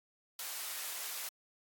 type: high-pass noise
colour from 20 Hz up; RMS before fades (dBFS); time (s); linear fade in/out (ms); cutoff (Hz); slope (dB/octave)
white; -41; 0.39-1.29; 2; 700; 12
effects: AAC 64 kbps